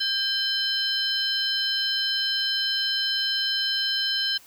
sine tone cluster, 1594 / 3082 / 4113 / 5210 Hz, G6 / G7 / C8 / E8, +28 / -30 / -30 / -21 cents, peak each -31 / -26 / -28 / -30 dBFS, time 0-4.38 s, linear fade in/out 10 ms, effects white hiss -52 dBFS RMS until 4.46 s

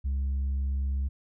sine tone, 67.9 Hz, C#2, 35 cents flat, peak -23 dBFS, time 0.04-1.09 s, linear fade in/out 20 ms, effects tanh soft clip ceiling -25 dBFS

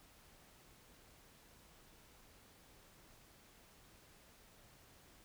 silence, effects pink hiss -64 dBFS RMS until 5.24 s

